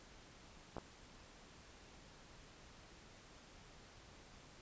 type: clicks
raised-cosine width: 1 ms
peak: -30 dBFS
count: 2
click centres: 0.767 / 0.783 s
effects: pink hiss -60 dBFS RMS until 4.61 s + resampled to 16000 Hz